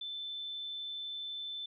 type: tone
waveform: sine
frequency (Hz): 3528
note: A7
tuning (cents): +4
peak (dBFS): -38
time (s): 0.01-1.66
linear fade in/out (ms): 5
effects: none